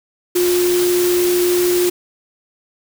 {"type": "tone in noise", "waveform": "sine", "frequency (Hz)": 355.6, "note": "F4", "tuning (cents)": 31, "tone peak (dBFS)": -13, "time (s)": [0.35, 1.9], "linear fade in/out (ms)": 10, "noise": "white", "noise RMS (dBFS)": -23, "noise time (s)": [0.35, 1.9], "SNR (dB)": 7, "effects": []}